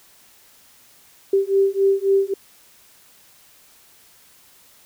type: beating tone pair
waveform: sine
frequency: 389.8 / 393.5 Hz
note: G4 / G4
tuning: -10 / +7 cents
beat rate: 3.7 Hz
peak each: -18 dBFS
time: 1.33-2.34 s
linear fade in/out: 5 ms
effects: white hiss -52 dBFS RMS until 4.85 s